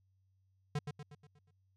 square tone with echo, 147.1 Hz, D3, 3 cents sharp, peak -33 dBFS, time 0.75-0.79 s, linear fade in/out 5 ms, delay 120 ms, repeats 6, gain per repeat -6 dB, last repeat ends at 1.51 s, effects added 95 Hz sine -70 dBFS peak until 1.76 s + low-pass 7000 Hz 12 dB/octave

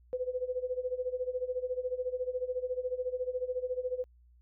sine tone with tremolo, 504 Hz, B4, 35 cents sharp, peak -28 dBFS, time 0.13-4.04 s, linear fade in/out 0 ms, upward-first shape sine, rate 14 Hz, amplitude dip 85%, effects added 60 Hz sine -58 dBFS peak until 4.41 s

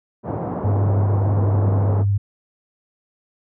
pink band-pass noise, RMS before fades -26 dBFS, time 0.23-2.05 s, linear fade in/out 50 ms, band 100 to 920 Hz, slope 24 dB/octave
sine tone with vibrato, 100.5 Hz, G2, 44 cents sharp, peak -15 dBFS, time 0.64-2.18 s, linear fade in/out 10 ms, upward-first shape sine, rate 18 Hz, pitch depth 32 cents each way
effects none

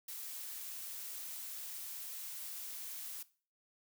blue noise, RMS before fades -45 dBFS, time 0.08-3.23 s, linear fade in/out 5 ms, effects noise-tail reverb RT60 0.4 s tail -18 dB re dry

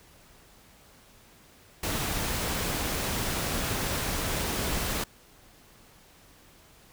pink noise, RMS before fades -30 dBFS, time 1.83-5.04 s, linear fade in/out 5 ms, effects pink hiss -56 dBFS RMS until 6.92 s

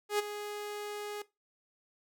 sawtooth tone with ADSR envelope, 415.3 Hz, G#4, in tune, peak -22 dBFS, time 0.09-1.22 s, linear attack 100 ms, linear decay 17 ms, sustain -12 dB, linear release 4 ms, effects noise-tail reverb RT60 0.2 s tail -17 dB re dry

